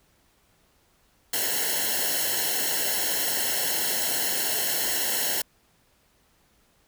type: noise with comb filter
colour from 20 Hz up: white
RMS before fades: -26 dBFS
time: 1.33-5.42 s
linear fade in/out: 5 ms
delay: 0.83 ms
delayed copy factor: -1
effects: pink hiss -64 dBFS RMS until 6.87 s